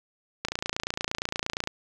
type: click train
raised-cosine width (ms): 0.2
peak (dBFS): -11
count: 36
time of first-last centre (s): 0.45-1.674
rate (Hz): 28.6
effects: none